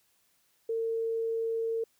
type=tone; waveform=sine; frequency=453.8 Hz; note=A#4; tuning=47 cents flat; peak=-28 dBFS; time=0.69-1.84 s; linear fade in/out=5 ms; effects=white hiss -70 dBFS RMS until 1.99 s